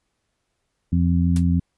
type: harmonic tone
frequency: 86.3 Hz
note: F2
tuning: 20 cents flat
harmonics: 1 / 2 / 3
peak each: -19 / -19 / -24 dBFS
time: 0.92-1.6 s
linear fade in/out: 10 ms
type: noise with exponential decay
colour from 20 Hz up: white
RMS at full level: -29 dBFS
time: 1.36-1.45 s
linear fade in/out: 1 ms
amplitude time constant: 18 ms
effects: pink hiss -74 dBFS RMS until 1.77 s + resampled to 24000 Hz